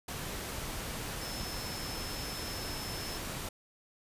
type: tone in noise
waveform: sine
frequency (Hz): 5260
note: E8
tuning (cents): -5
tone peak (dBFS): -43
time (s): 1.21-3.18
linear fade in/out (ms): 5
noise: pink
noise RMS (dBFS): -39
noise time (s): 0.08-3.49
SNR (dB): -7
effects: resampled to 32000 Hz